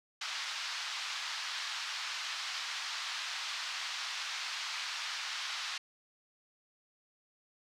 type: band-pass noise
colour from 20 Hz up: white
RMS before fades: -39 dBFS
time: 0.21-5.78 s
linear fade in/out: 5 ms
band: 960 to 5100 Hz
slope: 24 dB/octave
effects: none